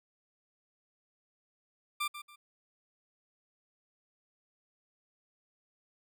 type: tone with echo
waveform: 20% pulse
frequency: 1186 Hz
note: D6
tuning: 17 cents sharp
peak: -26 dBFS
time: 2-2.08 s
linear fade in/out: 10 ms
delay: 140 ms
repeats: 2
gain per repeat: -11 dB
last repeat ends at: 2.36 s
effects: none